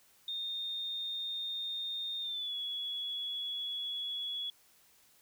sine tone with pitch glide, 3657 to 3373 Hz, A#7 to G#7, -34 to +26 cents, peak -35 dBFS, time 0.28-4.5 s, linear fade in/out 2 ms, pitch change -140 cents, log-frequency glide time 2.21-2.55 s, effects white hiss -65 dBFS RMS until 5.21 s

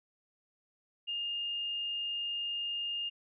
sine tone, 2825 Hz, F7, 19 cents sharp, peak -33 dBFS, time 1.07-3.1 s, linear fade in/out 20 ms, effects none

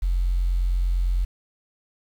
sine tone, 44.43 Hz, F1, 31 cents sharp, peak -18 dBFS, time 0.02-1.25 s, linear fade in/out 10 ms, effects tanh soft clip ceiling -15 dBFS + 8-bit

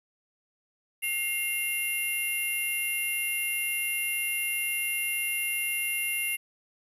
sine tone cluster, 2128 / 2763 / 10510 / 11880 Hz, C7 / F7 / E9 / F#9, +29 / -19 / -6 / +6 cents, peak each -31 / -30 / -32 / -35 dBFS, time 1.02-6.37 s, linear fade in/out 20 ms, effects tanh soft clip ceiling -21 dBFS + 10-bit

